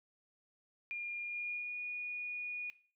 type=tone with pitch glide; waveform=sine; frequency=2412 to 2453 Hz; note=D7 to D#7; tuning=+46 to -25 cents; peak=-37 dBFS; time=0.91-2.7 s; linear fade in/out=0 ms; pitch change=+29 cents; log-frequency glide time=1.21-1.79 s; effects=noise-tail reverb RT60 0.4 s tail -17 dB re dry